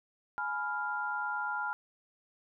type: chord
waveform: sine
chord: F diminished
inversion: first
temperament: equal with one note detuned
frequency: 839.3 / 987.8 / 1396.9 Hz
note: Ab5 / Cb6 / F6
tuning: +18 / 0 / 0 cents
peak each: -37 / -39 / -34 dBFS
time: 0.38-1.73 s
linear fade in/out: 0 ms
effects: none